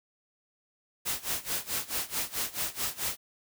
white noise with tremolo, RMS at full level -30 dBFS, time 1.05-3.17 s, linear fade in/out 20 ms, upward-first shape sine, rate 4.6 Hz, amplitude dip 90%, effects none

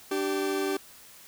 40% pulse tone pair together, 294.7 / 387.7 Hz, D4 / G4, +6 / -19 cents, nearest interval perfect fourth, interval 475 cents, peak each -31 / -27 dBFS, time 0.11-0.77 s, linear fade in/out 5 ms, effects white hiss -51 dBFS RMS until 1.27 s

